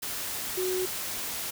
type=tone in noise; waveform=sine; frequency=370 Hz; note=F#4; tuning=in tune; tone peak=-27 dBFS; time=0.57-0.86 s; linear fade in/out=10 ms; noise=white; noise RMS=-34 dBFS; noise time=0.02-1.51 s; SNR=+4 dB; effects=none